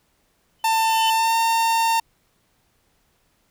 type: tone with exponential growth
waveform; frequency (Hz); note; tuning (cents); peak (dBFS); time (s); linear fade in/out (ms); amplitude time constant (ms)
sine; 3025; F#7; +38; -20; 0.59-1.1; 2; 110
type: tone with pitch glide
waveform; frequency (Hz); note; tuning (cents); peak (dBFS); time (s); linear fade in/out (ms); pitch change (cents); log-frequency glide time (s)
45% pulse; 894 to 910.2; A5 to A#5; +27 to -42; -17; 0.64-2; 5; +31; 1.14-1.34
effects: pink hiss -65 dBFS RMS until 3.5 s